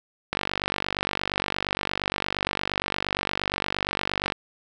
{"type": "click train", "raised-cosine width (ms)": 0.3, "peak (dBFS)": -8, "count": 195, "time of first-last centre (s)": [0.33, 4.322], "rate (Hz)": 48.6, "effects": []}